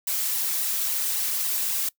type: noise with flanger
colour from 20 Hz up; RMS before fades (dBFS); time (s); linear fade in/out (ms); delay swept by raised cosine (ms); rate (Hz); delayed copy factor
blue; -26; 0.07-1.89; 5; 1 to 3.8; 3.6; +0.65
effects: noise-tail reverb RT60 0.1 s tail -22 dB re dry